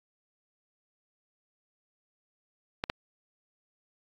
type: clicks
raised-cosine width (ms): 0.3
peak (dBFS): -13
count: 2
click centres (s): 2.839 / 2.899
effects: AAC 48 kbps